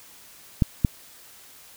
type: clicks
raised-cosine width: 5 ms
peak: -5 dBFS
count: 2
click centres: 0.622 / 0.848 s
effects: white hiss -49 dBFS RMS until 1.76 s